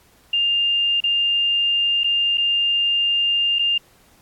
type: tone with dropouts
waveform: sine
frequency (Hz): 2804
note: F7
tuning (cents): +6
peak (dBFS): -16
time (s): 0.33-3.78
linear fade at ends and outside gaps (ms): 5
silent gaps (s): 1.004-1.038 / 2.035-2.042 / 2.374-2.379 / 3.587-3.592
effects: pink hiss -55 dBFS RMS until 4.21 s + AAC 64 kbps